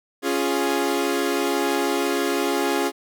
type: chord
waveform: sawtooth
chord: Db major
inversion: none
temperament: equal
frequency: 277.2 / 349.2 / 415.3 Hz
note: Db4 / F4 / Ab4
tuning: 0 / 0 / 0 cents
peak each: -21 dBFS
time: 0.22-2.92 s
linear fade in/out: 50 ms
effects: none